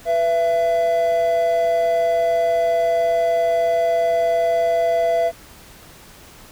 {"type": "tone pair together", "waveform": "triangle", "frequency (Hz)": [493.9, 670.8], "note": ["B4", "E5"], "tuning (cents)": [0, 30], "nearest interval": "perfect fourth", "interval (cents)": 530, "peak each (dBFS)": [-22, -14], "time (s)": [0.05, 5.32], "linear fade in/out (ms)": 50, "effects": ["pink hiss -44 dBFS RMS until 6.51 s"]}